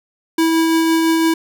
square tone with tremolo, 326.1 Hz, E4, 19 cents flat, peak -12 dBFS, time 0.38-1.34 s, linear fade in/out 5 ms, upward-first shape triangle, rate 5.9 Hz, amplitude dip 25%, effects none

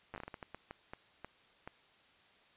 slowing click train, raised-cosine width 0.5 ms, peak -29 dBFS, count 14, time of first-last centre 0.14-1.675 s, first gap 9 ms, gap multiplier 1.38, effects white hiss -65 dBFS RMS until 2.56 s + resampled to 8000 Hz

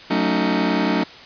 sawtooth chord, D# half-diminished seventh, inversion first, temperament just, 186.68 / 224 / 280 / 311.1 Hz, F#3 / A3 / C#4 / D#4, +16 / +31 / +18 / 0 cents, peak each -19 dBFS, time 0.1-1.04 s, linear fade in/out 10 ms, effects white hiss -40 dBFS RMS until 1.25 s + resampled to 11025 Hz

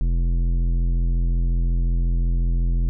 triangle tone with tanh clipping, 42.77 Hz, F1, 35 cents flat, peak -19 dBFS, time 0.01-2.89 s, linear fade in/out 0 ms, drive 16 dB, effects none

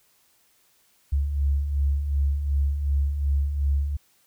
sine beating tone pair, 68.2 / 70.9 Hz, C#2 / C#2, -28 / +40 cents, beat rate 2.7 Hz, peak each -30 / -21 dBFS, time 1.12-3.97 s, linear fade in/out 10 ms, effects white hiss -63 dBFS RMS until 4.26 s

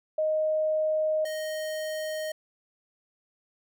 sine / square tone pair in turn, 622.3 / 622.3 Hz, D#5 / D#5, 0 / 0 cents, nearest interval unison, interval 0 cents, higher neither, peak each -23 / -31 dBFS, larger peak first, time 0.18-1.25 / 1.25-2.32 s, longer neither, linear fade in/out 5 ms, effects none

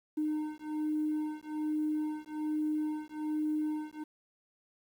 triangle beating tone pair, 305.2 / 306.4 Hz, D#4 / D#4, -33 / -27 cents, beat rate 1.2 Hz, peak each -31 dBFS, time 0.17-4.04 s, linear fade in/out 10 ms, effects tanh soft clip ceiling -26 dBFS + 10-bit

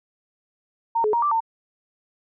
sine tone with pitch steps, 919 / 425.6 / 940 / 1173 / 904 Hz, A#5 / G#4 / A#5 / D6 / A5, -25 / +42 / +14 / -2 / +47 cents, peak -18 dBFS, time 0.95-1.405 s, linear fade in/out 10 ms, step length 91 ms, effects none

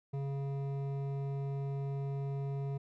triangle tone with hard clipping, 138.59 Hz, C#3, in tune, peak -36 dBFS, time 0.13-2.78 s, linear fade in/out 10 ms, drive 15 dB, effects none

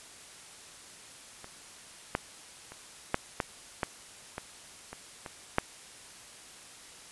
clicks, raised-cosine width 0.5 ms, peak -28 / -12 / -29 / -10 / -13 / -13 / -20 / -25 / -24 / -8 dBFS, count 10, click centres 1.444 / 2.151 / 2.72 / 3.144 / 3.402 / 3.832 / 4.381 / 4.93 / 5.262 / 5.584 s, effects white hiss -50 dBFS RMS until 7.11 s + resampled to 24000 Hz

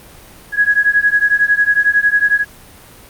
sine beating tone pair, 1661.2 / 1672.2 Hz, G#6 / G#6, 0 / +11 cents, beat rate 11 Hz, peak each -13 dBFS, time 0.52-2.45 s, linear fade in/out 50 ms, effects pink hiss -40 dBFS RMS until 3.09 s + Opus 32 kbps

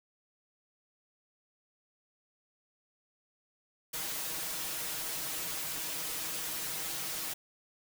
white noise with comb filter, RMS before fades -37 dBFS, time 3.93-7.34 s, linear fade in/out 10 ms, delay 6.3 ms, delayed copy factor +0.95, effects none

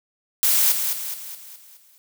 blue noise with echo, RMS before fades -18 dBFS, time 0.43-0.72 s, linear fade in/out 0 ms, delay 210 ms, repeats 6, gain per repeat -6 dB, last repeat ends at 1.98 s, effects none

